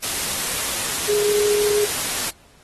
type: tone in noise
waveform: sine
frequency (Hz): 415.3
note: G#4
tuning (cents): 0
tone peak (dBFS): -17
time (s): 1.08-1.86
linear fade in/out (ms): 20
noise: white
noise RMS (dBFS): -24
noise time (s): 0.02-2.31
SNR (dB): +4
effects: pink hiss -53 dBFS RMS until 2.63 s + AAC 32 kbps